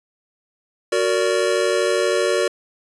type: chord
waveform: square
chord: Gb augmented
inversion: none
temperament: just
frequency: 370 / 462.5 / 578.1 Hz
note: Gb4 / Bb4 / D5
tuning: 0 / -14 / -27 cents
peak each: -22 dBFS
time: 0.92-2.48 s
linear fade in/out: 5 ms
effects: resampled to 24000 Hz